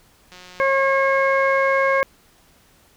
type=click train; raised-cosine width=0.2 ms; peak=-25 dBFS; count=306; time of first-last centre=0.32-2.005 s; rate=181 Hz
type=harmonic tone; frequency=542 Hz; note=C#5; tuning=39 cents flat; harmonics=1 / 2 / 3 / 4; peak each=-18 / -21 / -23 / -24 dBFS; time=0.6-2.03 s; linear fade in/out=0 ms
effects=pink hiss -55 dBFS RMS until 2.96 s